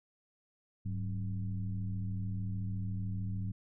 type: tone with frequency modulation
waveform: sine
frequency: 101.7 Hz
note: G#2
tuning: 36 cents flat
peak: -33 dBFS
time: 0.85-3.52 s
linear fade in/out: 10 ms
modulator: 84.9 Hz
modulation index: 0.9
effects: none